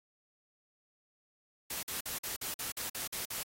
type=noise bursts; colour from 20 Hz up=white; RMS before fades=-38 dBFS; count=10; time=1.7-3.432 s; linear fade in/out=5 ms; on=130 ms; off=48 ms; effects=AAC 48 kbps